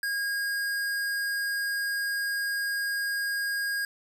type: tone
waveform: square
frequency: 1630 Hz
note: G#6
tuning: 33 cents flat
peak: -28 dBFS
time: 0.03-3.85 s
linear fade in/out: 2 ms
effects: none